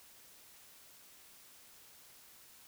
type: silence
effects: white hiss -59 dBFS RMS until 2.67 s